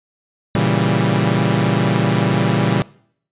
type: chord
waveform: sawtooth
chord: A# diminished seventh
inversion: none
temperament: equal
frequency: 116.54 / 138.59 / 164.81 / 196 Hz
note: A#2 / C#3 / E3 / G3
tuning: 0 / 0 / 0 / 0 cents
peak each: -16 dBFS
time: 0.55-2.82 s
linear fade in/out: 0 ms
effects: noise-tail reverb RT60 0.6 s tail -22 dB re dry + resampled to 8000 Hz